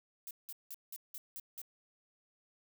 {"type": "noise bursts", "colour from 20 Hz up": "violet", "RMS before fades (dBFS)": -45, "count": 7, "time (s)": [0.27, 1.616], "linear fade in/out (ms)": 0, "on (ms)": 38, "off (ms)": 180, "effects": []}